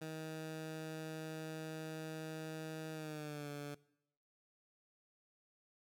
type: tone with pitch glide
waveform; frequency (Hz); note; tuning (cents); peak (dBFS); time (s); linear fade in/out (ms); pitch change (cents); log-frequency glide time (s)
15% pulse; 158.1 to 144.98; D#3 to D3; +28 to -22; -37; 0.01-3.75; 10; -150; 2.92-3.49
effects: noise-tail reverb RT60 0.8 s tail -21 dB re dry